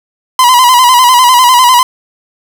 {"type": "tone with vibrato", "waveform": "45% pulse", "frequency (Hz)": 996, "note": "B5", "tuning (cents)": 14, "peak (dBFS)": -3, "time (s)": [0.39, 1.83], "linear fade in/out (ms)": 2, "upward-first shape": "square", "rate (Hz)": 10, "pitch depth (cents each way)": 56, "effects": ["7-bit"]}